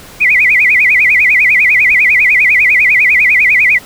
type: tone with vibrato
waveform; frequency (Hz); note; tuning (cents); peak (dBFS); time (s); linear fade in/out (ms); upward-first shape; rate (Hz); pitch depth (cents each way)
sine; 2217; C#7; 0; -5; 0.2-3.79; 20; sine; 10; 220
effects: pink hiss -34 dBFS RMS until 3.85 s